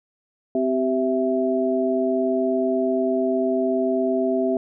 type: tone cluster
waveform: sine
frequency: 258.3 / 387.2 / 659 Hz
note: C4 / G4 / E5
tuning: -22 / -21 / -1 cents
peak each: -23 dBFS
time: 0.55-4.57 s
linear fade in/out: 2 ms
effects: none